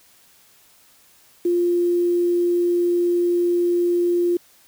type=tone with quantisation; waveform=sine; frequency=349.2 Hz; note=F4; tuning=in tune; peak=-16 dBFS; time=1.45-4.37 s; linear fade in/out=5 ms; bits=7; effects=white hiss -54 dBFS RMS until 4.67 s